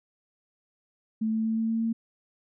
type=tone with pitch steps; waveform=sine; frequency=220 / 221.4 / 222.8 / 224.2 / 225.7 / 227.1 Hz; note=A3 / A3 / A3 / A3 / A3 / A#3; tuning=0 / +11 / +22 / +33 / +44 / -45 cents; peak=-24 dBFS; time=1.21-1.93 s; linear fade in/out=10 ms; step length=120 ms; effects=none